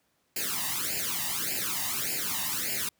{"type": "noise with flanger", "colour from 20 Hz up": "white", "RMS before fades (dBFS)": -31, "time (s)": [0.36, 2.89], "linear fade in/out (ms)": 5, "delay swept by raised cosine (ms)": [0.41, 1.08], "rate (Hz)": 1.7, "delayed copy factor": 0.95, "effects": ["pink hiss -72 dBFS RMS until 2.99 s", "high-pass 100 Hz 12 dB/octave"]}